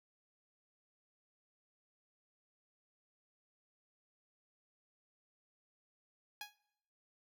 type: tone with exponential decay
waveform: 10% pulse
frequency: 830.6 Hz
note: G#5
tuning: in tune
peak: -32 dBFS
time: 6.41-6.56 s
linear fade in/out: 2 ms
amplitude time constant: 32 ms
effects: noise-tail reverb RT60 0.8 s tail -21 dB re dry